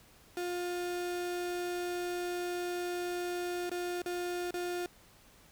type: tone with dropouts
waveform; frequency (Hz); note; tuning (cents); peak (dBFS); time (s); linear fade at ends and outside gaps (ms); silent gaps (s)
35% pulse; 353.8; F4; +23; -32; 0.37-4.86; 1; 3.695-3.715 / 4.019-4.06 / 4.508-4.541
effects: pink hiss -60 dBFS RMS until 5.51 s